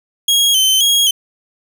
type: tone with vibrato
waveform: sawtooth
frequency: 3183 Hz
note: G7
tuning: 26 cents sharp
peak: -7 dBFS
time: 0.28-1.11 s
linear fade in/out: 5 ms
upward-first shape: square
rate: 1.9 Hz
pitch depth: 57 cents each way
effects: none